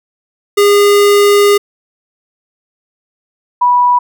square / sine tone pair in turn, 407.6 / 979.9 Hz, G#4 / B5, -32 / -14 cents, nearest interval octave + minor third, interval 1518 cents, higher second, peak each -6 dBFS, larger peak neither, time 0.57-1.58 / 3.61-3.99 s, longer first, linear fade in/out 10 ms, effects none

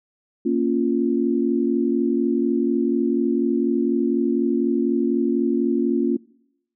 sine chord, Bb minor, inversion none, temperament equal, 233.1 / 277.2 / 349.2 Hz, Bb3 / Db4 / F4, 0 / 0 / 0 cents, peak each -22 dBFS, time 0.45-6.17 s, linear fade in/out 10 ms, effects noise-tail reverb RT60 0.8 s tail -24 dB re dry

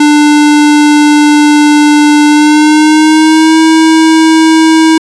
square tone with pitch glide, 296.9 to 320.1 Hz, D4 to D#4, +19 to +49 cents, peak -3 dBFS, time 0-4.98 s, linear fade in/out 5 ms, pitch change +130 cents, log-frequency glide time 2.26-3.59 s, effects resampled to 22050 Hz

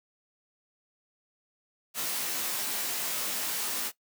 white noise with comb filter, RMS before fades -32 dBFS, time 1.94-3.92 s, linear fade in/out 50 ms, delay 17 ms, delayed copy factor -0.85, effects noise-tail reverb RT60 0.1 s tail -18 dB re dry + high-pass 200 Hz 12 dB/octave

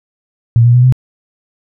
sine tone with pitch steps, 116.54 / 120.16 / 123.9 / 127.75 Hz, A#2 / B2 / B2 / C3, 0 / -47 / +6 / -41 cents, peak -4 dBFS, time 0.56-0.924 s, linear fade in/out 0 ms, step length 91 ms, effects none

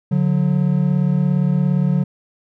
triangle tone pair together, 144.56 / 181.9 Hz, D3 / F#3, -27 / -29 cents, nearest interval major third, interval 398 cents, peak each -15 dBFS, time 0.11-2.04 s, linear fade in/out 10 ms, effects none

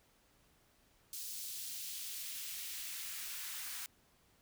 white noise with high-pass filter sweep, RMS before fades -44 dBFS, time 1.13-3.86 s, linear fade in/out 0 ms, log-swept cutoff 4800 to 1300 Hz, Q 1, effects pink hiss -70 dBFS RMS until 4.41 s

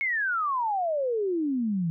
sine exponential sweep, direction down, 2217 to 160 Hz, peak -24 dBFS, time 0.01-1.9 s, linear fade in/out 0 ms, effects none

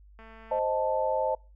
click train, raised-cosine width 0.5 ms, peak -36 dBFS, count 90, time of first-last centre 0.19-0.589 s, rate 223 Hz
sine chord, A diminished, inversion first, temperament equal, 523.3 / 622.3 / 880 Hz, C5 / Eb5 / A5, 0 / 0 / 0 cents, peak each -29 dBFS, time 0.51-1.35 s, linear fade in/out 5 ms
effects noise-tail reverb RT60 0.3 s tail -25 dB re dry + added 50 Hz sine -51 dBFS peak until 1.55 s

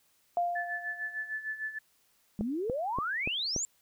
sine tone with exponential decay, 698.5 Hz, F5, in tune, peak -24 dBFS, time 0.37-1.34 s, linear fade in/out 1 ms, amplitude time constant 210 ms
sine tone with tremolo, 1742 Hz, A6, 18 cents flat, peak -31 dBFS, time 0.55-1.79 s, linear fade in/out 10 ms, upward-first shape sine, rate 6.6 Hz, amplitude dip 75%
sine exponential sweep, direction up, 196 to 7500 Hz, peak -30 dBFS, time 2.39-3.65 s, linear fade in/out 0 ms
click train, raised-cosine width 2 ms, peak -21 dBFS, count 5, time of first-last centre 2.41-3.563 s, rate 3.47 Hz
effects white hiss -69 dBFS RMS until 3.81 s

